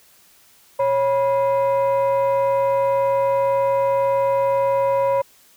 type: tone pair together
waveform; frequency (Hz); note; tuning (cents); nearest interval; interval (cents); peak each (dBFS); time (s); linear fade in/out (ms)
sine; 548.9 / 978; C#5 / B5; -17 / -17; minor seventh; 1000; -15 / -19; 0.79-5.22; 10
effects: tanh soft clip ceiling -13 dBFS + white hiss -53 dBFS RMS until 5.56 s